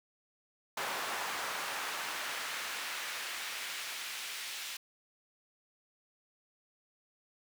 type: noise with high-pass filter sweep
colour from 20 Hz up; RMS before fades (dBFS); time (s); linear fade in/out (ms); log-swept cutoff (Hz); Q
brown; -39; 0.77-4.77; 5; 940 to 2900; 0.9
effects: none